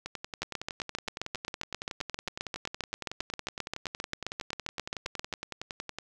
two click trains, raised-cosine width 0.2 ms, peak -19 / -15 dBFS, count 65 / 38, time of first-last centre 0.06-5.986 / 0.42-5.327 s, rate 10.8 / 7.54 Hz, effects none

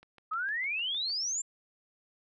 click train, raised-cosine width 0.3 ms, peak -38 dBFS, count 8, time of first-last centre 0.03-1.1 s, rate 6.54 Hz
sine exponential sweep, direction up, 1237 to 7450 Hz, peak -30 dBFS, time 0.31-1.42 s, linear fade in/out 10 ms
effects none

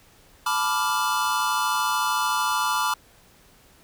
square chord, B half-diminished seventh, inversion third, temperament equal with one note detuned, 874.4 / 987.8 / 1174.7 / 1396.9 Hz, A5 / B5 / D6 / F6, -11 / 0 / 0 / 0 cents, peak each -30 / -27 / -27 / -29 dBFS, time 0.46-2.94 s, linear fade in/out 5 ms, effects pink hiss -55 dBFS RMS until 3.83 s

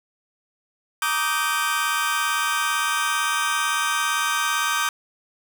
sawtooth chord, Eb major seventh, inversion second, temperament just, 933.4 / 1166.7 / 1244.5 / 1555.6 Hz, Bb5 / D6 / Eb6 / G6, +2 / -12 / 0 / -14 cents, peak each -27 / -22 / -23 / -21 dBFS, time 1.02-4.89 s, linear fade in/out 2 ms, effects none

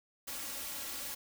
white noise with comb filter, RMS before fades -41 dBFS, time 0.27-1.15 s, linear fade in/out 10 ms, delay 3.6 ms, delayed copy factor +0.9, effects none

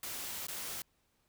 white noise with dropouts, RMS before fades -41 dBFS, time 0.03-0.82 s, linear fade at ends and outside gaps 2 ms, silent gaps 0.469-0.483 s, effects pink hiss -75 dBFS RMS until 1.28 s

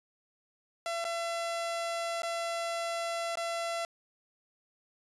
sawtooth tone with dropouts, 675 Hz, E5, 41 cents sharp, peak -28 dBFS, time 0.86-3.85 s, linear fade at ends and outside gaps 1 ms, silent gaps 1.043-1.05 / 2.22-2.232 / 3.355-3.372 s, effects resampled to 24000 Hz

